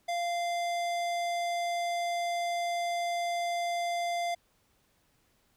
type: tone with hard clipping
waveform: sine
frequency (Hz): 693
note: F5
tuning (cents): -14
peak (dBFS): -31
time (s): 0.08-4.35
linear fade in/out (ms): 10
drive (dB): 18
effects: pink hiss -70 dBFS RMS until 5.56 s